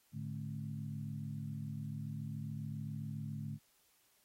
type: harmonic tone with a mistuned harmonic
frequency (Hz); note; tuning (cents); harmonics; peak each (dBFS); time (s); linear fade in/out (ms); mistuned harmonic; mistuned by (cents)
53.8; A1; -38; 2 / 3 / 4 / 5; -45 / -42 / -46 / -57; 0.12-3.59; 50; 3; -150
effects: white hiss -72 dBFS RMS until 4.24 s + AAC 48 kbps